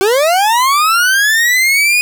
40% pulse linear sweep, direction up, 370 to 2489 Hz, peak -8 dBFS, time 0.01-2.01 s, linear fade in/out 0 ms, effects none

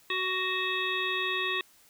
harmonic tone, 372.7 Hz, F#4, 13 cents sharp, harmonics 1 / 3 / 5 / 7 / 9 / 10, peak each -36 / -35 / -33 / -33 / -38 / -35 dBFS, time 0.1-1.61 s, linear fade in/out 2 ms, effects white hiss -60 dBFS RMS until 1.89 s

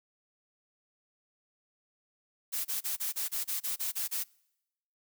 blue noise bursts, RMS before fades -33 dBFS, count 11, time 2.52-4.24 s, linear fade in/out 20 ms, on 130 ms, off 29 ms, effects noise-tail reverb RT60 0.9 s tail -26 dB re dry

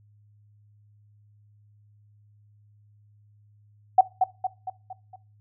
sine tone with echo, 750 Hz, F#5, 23 cents sharp, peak -10 dBFS, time 3.98-4.01 s, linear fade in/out 5 ms, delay 230 ms, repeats 5, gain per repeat -6 dB, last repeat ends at 5.16 s, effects noise-tail reverb RT60 0.3 s tail -19 dB re dry + added 104 Hz sine -55 dBFS peak until 5.4 s

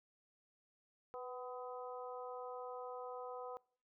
harmonic tone with a mistuned harmonic, 252 Hz, B3, 35 cents sharp, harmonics 2 / 3 / 4 / 5, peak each -46 / -51 / -52 / -53 dBFS, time 1.14-3.57 s, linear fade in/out 0 ms, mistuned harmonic 2, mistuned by -24 cents, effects noise-tail reverb RT60 0.5 s tail -24 dB re dry

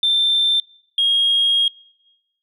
sine tone pair in turn, 3568 / 3263 Hz, A7 / G#7, +23 / -31 cents, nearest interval major second, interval 154 cents, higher first, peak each -13 dBFS, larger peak neither, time 0.03-0.6 / 0.98-1.68 s, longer second, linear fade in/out 2 ms, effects noise-tail reverb RT60 1.0 s tail -26 dB re dry + tanh soft clip ceiling -9 dBFS

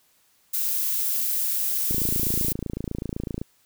violet noise, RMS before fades -25 dBFS, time 0.53-2.53 s, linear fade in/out 10 ms
click train, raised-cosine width 3 ms, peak -16 dBFS, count 43, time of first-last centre 1.91-3.415 s, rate 27.9 Hz
effects white hiss -63 dBFS RMS until 3.65 s

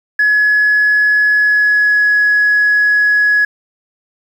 sine tone with pitch glide, 1693 to 1681.3 Hz, G#6 to G#6, +33 to +21 cents, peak -7 dBFS, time 0.19-3.45 s, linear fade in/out 5 ms, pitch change -12 cents, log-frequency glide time 1.33-2.15 s, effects tanh soft clip ceiling -5 dBFS + 7-bit

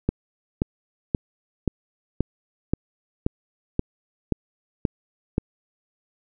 click train, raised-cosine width 3 ms, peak -7 dBFS, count 11, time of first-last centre 0.09-5.381 s, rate 1.89 Hz, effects none

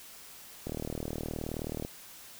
click train, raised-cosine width 2 ms, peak -22 dBFS, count 47, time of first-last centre 0.67-1.849 s, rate 39 Hz, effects white hiss -50 dBFS RMS until 2.39 s

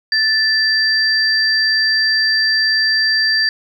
sine tone pair together, 1760 / 4699 Hz, A6 / D8, 0 / 0 cents, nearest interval octave + perfect fourth, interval 1700 cents, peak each -15 dBFS, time 0.12-3.49 s, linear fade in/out 2 ms, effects 8-bit

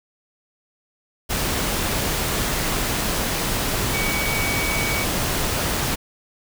sine tone in noise, 2260 Hz, C#7, 33 cents sharp, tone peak -25 dBFS, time 3.93-5.05 s, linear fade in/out 20 ms, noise pink, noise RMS -23 dBFS, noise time 1.29-5.96 s, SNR -5 dB, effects none

